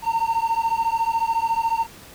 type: beating tone pair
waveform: triangle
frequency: 905 / 919 Hz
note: A5 / A#5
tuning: +48 / -25 cents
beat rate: 14 Hz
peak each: -20 dBFS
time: 0.02-1.87 s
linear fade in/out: 50 ms
effects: tanh soft clip ceiling -10 dBFS + pink hiss -44 dBFS RMS until 2.14 s